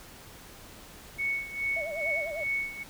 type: tone with tremolo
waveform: sine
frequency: 2217 Hz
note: C#7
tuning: in tune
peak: -26 dBFS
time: 1.18-2.84 s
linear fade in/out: 20 ms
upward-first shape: sine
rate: 2.4 Hz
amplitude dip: 80%
type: tone with vibrato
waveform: sine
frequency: 622.3 Hz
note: D#5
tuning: in tune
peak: -33 dBFS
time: 1.76-2.44 s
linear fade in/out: 10 ms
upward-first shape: sine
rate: 10 Hz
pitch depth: 130 cents each way
effects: pink hiss -49 dBFS RMS until 2.89 s